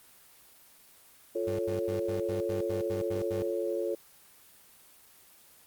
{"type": "chord", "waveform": "sine", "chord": "F augmented", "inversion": "none", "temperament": "equal", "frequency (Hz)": [349.2, 440, 554.4], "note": ["F4", "A4", "C#5"], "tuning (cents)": [0, 0, 0], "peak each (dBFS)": -33, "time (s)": [1.35, 3.95], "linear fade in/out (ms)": 5}
{"type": "tone bursts", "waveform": "30% pulse", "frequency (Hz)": 98, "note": "G2", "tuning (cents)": 0, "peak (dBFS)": -33, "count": 10, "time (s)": [1.47, 3.426], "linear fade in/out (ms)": 5, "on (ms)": 120, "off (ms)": 84}
{"effects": ["white hiss -57 dBFS RMS until 5.66 s", "Opus 24 kbps"]}